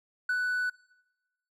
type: tone with ADSR envelope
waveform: triangle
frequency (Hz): 1488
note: F#6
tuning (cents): +9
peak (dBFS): -22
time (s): 0.29-0.7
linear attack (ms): 5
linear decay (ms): 59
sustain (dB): -2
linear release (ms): 8
effects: noise-tail reverb RT60 1.0 s tail -23 dB re dry + tanh soft clip ceiling -20 dBFS